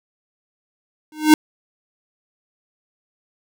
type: tone with exponential growth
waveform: square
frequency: 307.3 Hz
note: D#4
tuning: 21 cents flat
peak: -4 dBFS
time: 1.12-1.34 s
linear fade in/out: 2 ms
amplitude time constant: 46 ms
effects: none